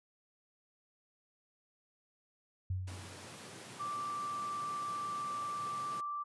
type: tone with exponential decay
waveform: sine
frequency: 92.8 Hz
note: F#2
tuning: 6 cents sharp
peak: -31 dBFS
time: 2.7-3.44 s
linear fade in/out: 5 ms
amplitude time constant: 160 ms
type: high-pass noise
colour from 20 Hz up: pink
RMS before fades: -50 dBFS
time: 2.87-6.01 s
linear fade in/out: 10 ms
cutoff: 100 Hz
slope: 96 dB/octave
type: tone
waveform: sine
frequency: 1172 Hz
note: D6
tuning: 4 cents flat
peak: -36 dBFS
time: 3.79-6.24 s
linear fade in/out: 20 ms
effects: resampled to 24000 Hz